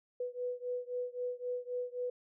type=beating tone pair; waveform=sine; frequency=492.6 / 496.4 Hz; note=B4 / B4; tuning=-5 / +9 cents; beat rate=3.8 Hz; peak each=-38 / -39 dBFS; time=0.2-2.1 s; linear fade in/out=5 ms; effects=none